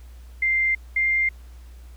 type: tone pair in turn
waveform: sine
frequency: 2093 / 2103 Hz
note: C7 / C7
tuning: 0 / +8 cents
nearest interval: unison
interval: 8 cents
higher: second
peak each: -18 dBFS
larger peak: neither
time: 0.42-0.75 / 0.96-1.29 s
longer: neither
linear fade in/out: 5 ms
effects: added 60 Hz sine -40 dBFS peak until 1.96 s + pink hiss -57 dBFS RMS until 1.96 s